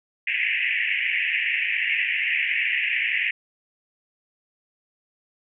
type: band-pass noise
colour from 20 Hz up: pink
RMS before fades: -24 dBFS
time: 0.27-3.31 s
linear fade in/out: 5 ms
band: 1800 to 2800 Hz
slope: 96 dB/octave
effects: none